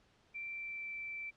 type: tone with pitch glide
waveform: sine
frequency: 2349 to 2333 Hz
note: D7 to D7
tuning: 0 to -12 cents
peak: -40 dBFS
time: 0.34-1.31 s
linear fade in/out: 20 ms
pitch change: -12 cents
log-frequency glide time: 0.46-0.91 s
effects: pink hiss -69 dBFS RMS until 1.36 s + low-pass 5000 Hz 12 dB/octave